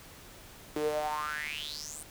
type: tone with high-pass filter sweep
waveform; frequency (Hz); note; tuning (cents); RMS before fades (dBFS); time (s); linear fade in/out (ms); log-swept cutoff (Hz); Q
sawtooth; 150.6; D3; +44; -35; 0.76-2.03; 0; 350 to 9200; 7.9
effects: pink hiss -51 dBFS RMS until 2.1 s